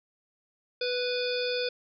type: harmonic tone with a mistuned harmonic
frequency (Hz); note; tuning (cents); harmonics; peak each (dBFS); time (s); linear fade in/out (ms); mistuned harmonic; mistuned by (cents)
493.9; B4; 0; 1 / 3 / 5 / 7 / 9 / 10; -29 / -38 / -37 / -37 / -37 / -38; 0.81-1.69; 5; 7; +23
effects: none